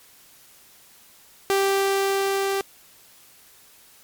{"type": "tone with level ramp", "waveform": "sawtooth", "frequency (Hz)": 392, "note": "G4", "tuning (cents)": 0, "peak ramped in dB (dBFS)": [-14, -18], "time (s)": [1.5, 2.61], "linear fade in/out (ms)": 0, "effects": ["white hiss -52 dBFS RMS until 4.03 s", "MP3 96 kbps"]}